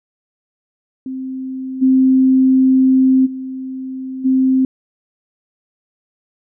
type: tone with level steps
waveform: sine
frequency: 261.6 Hz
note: C4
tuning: in tune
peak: -22 / -8 / -23 / -10 dBFS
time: 1.06-4.65 s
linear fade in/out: 2 ms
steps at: 1.81 / 3.25 / 4.24 s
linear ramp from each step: 20 ms
effects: none